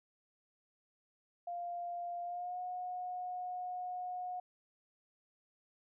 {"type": "tone with pitch glide", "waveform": "sine", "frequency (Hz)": [698.5, 725.6], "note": ["F5", "F#5"], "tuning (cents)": [0, -34], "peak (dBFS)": -38, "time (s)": [1.47, 4.4], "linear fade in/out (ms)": 5, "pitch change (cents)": 66, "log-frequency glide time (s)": [2.23, 2.6], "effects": []}